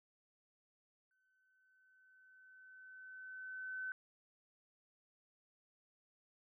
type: tone with exponential growth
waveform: sine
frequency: 1520 Hz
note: F#6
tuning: 46 cents sharp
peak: -39 dBFS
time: 1.11-3.92 s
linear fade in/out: 1 ms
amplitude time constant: 610 ms
effects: none